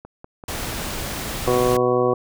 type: click train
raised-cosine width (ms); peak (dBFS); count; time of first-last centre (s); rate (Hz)
1; -24; 4; 0.05-0.633; 5.15
type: noise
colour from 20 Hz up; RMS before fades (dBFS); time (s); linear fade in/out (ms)
pink; -28; 0.48-1.77; 5
type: harmonic tone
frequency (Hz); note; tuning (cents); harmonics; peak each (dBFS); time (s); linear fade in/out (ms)
124; B2; +7; 1 / 2 / 3 / 4 / 5 / 6 / 8 / 9; -28 / -27 / -20 / -20 / -28 / -27 / -31 / -26; 1.47-2.14; 5
effects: none